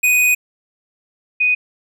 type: tone pair in turn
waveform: square / sine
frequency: 2489 / 2489 Hz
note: D#7 / D#7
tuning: 0 / 0 cents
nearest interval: unison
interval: 0 cents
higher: neither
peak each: -12 dBFS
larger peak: neither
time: 0.03-0.35 / 1.4-1.55 s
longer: first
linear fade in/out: 10 ms
effects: none